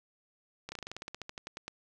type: slowing click train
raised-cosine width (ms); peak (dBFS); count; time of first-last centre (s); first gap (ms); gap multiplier
0.2; -23; 17; 0.69-1.68; 30; 1.09
effects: none